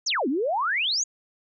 sine exponential two-way sweep, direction down then up, 7040 to 241.7 to 7040 Hz, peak -22 dBFS, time 0.06-1.04 s, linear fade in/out 10 ms, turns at 0.28 s, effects none

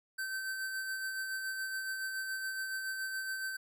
square tone with tremolo, 1545 Hz, G6, 26 cents flat, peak -35 dBFS, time 0.18-3.57 s, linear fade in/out 10 ms, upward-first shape sine, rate 7.1 Hz, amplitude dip 35%, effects none

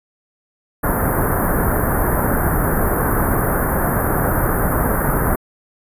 pink band-stop noise, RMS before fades -17 dBFS, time 0.83-5.36 s, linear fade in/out 10 ms, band 1700 to 11000 Hz, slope 48 dB/octave, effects resampled to 32000 Hz

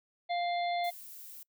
harmonic tone, 698.5 Hz, F5, in tune, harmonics 1 / 3 / 5 / 6, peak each -30 / -40 / -44 / -46 dBFS, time 0.29-0.91 s, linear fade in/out 20 ms
violet noise, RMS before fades -48 dBFS, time 0.84-1.43 s, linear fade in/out 2 ms
effects noise-tail reverb RT60 0.1 s tail -25 dB re dry

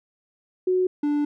sine / triangle tone pair in turn, 368.3 / 293.2 Hz, F#4 / D4, -8 / -3 cents, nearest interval major third, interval 395 cents, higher first, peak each -18 dBFS, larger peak neither, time 0.67-0.87 / 1.03-1.25 s, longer second, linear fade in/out 5 ms, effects none

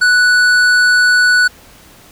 sine tone with hard clipping, 1480 Hz, F#6, in tune, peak -9 dBFS, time 0.01-1.48 s, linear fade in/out 10 ms, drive 10 dB, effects pink hiss -42 dBFS RMS until 2.11 s

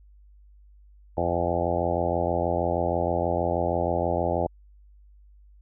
harmonic tone with a mistuned harmonic, 86.3 Hz, F2, 20 cents flat, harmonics 1 / 2 / 3 / 4 / 5 / 6 / 7 / 8 / 9 / 10, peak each -31 / -34 / -35 / -32 / -34 / -30 / -29 / -31 / -32 / -35 dBFS, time 1.17-4.47 s, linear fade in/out 5 ms, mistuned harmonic 10, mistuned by -33 cents, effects added 50 Hz sine -50 dBFS peak until 5.61 s

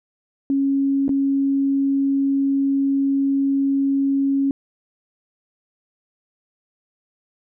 sine tone with dropouts, 275.1 Hz, C#4, 13 cents flat, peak -16 dBFS, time 0.5-4.51 s, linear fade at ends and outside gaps 1 ms, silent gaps 1.081-1.092 s, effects none

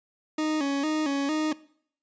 40% pulse tone with vibrato, 293.7 Hz, D4, in tune, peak -24 dBFS, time 0.38-1.53 s, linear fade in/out 5 ms, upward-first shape square, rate 2.2 Hz, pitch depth 91 cents each way, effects noise-tail reverb RT60 0.6 s tail -20 dB re dry + resampled to 16000 Hz

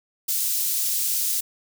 white high-pass noise, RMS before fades -24 dBFS, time 0.28-1.41 s, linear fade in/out 10 ms, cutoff 5200 Hz, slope 12 dB/octave, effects none

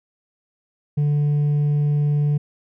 triangle tone with hard clipping, 146.83 Hz, D3, in tune, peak -15 dBFS, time 0.97-2.38 s, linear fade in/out 10 ms, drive 1 dB, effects none

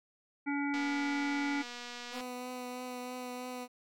harmonic tone, 284.3 Hz, C#4, 44 cents sharp, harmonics 1 / 3 / 5 / 7 / 8, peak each -32 / -40 / -42 / -42 / -42 dBFS, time 0.46-1.63 s, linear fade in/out 20 ms
click train, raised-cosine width 0.2 ms, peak -27 dBFS, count 356, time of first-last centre 0.74-2.207 s, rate 242 Hz
15% pulse tone with vibrato, 250 Hz, B3, 21 cents sharp, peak -33 dBFS, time 2.11-3.68 s, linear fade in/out 50 ms, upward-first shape triangle, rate 3.1 Hz, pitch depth 17 cents each way
effects none

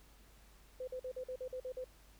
sine tone bursts, 510 Hz, C5, 44 cents flat, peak -39 dBFS, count 9, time 0.8-1.843 s, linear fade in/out 5 ms, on 75 ms, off 46 ms, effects added 50 Hz sine -61 dBFS peak until 2.19 s + pink hiss -65 dBFS RMS until 2.19 s

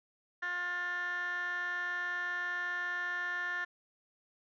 15% pulse tone with band-pass filter, 354.5 Hz, F4, 26 cents sharp, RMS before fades -36 dBFS, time 0.42-3.65 s, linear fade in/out 10 ms, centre 1700 Hz, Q 9.3, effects resampled to 16000 Hz

